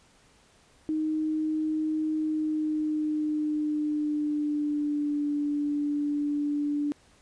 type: tone with pitch glide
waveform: sine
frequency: 311.1 to 291.9 Hz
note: D#4 to D4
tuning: 0 to -10 cents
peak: -25 dBFS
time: 0.89-6.92 s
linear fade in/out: 0 ms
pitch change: -110 cents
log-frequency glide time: 2.16-5.29 s
effects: pink hiss -60 dBFS RMS until 7.21 s + resampled to 22050 Hz